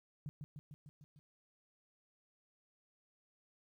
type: tone with echo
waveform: sine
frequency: 146.83 Hz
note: D3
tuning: in tune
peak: -40 dBFS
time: 0.26-0.29 s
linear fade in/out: 0 ms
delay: 150 ms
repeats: 6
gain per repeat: -3 dB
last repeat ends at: 1.19 s
effects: 13-bit